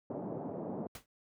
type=band-pass noise; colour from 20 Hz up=pink; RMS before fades=-40 dBFS; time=0.1-0.87 s; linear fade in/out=2 ms; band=150 to 740 Hz; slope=24 dB/octave
type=noise with exponential decay; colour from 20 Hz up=pink; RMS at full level=-40 dBFS; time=0.95-1.06 s; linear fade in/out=2 ms; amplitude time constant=23 ms
effects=high-pass 60 Hz 12 dB/octave